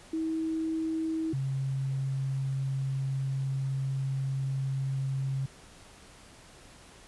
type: tone pair in turn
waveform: sine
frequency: 321.2 / 134.74 Hz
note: E4 / C#3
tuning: -45 / -49 cents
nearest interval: octave + minor third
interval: 1504 cents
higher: first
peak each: -28 dBFS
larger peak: neither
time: 0.13-1.33 / 1.33-5.46 s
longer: second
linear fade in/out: 5 ms
effects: pink hiss -53 dBFS RMS until 7.07 s + resampled to 24000 Hz